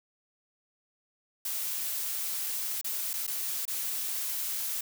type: noise with dropouts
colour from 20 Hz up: blue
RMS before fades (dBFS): -33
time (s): 1.45-4.81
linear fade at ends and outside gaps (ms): 5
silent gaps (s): 2.814-2.844 / 3.133-3.137 / 3.268-3.276 / 3.654-3.678
effects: none